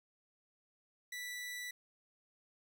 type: tone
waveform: sawtooth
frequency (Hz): 1969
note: B6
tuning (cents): -6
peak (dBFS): -38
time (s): 1.12-1.71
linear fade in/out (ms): 5
effects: none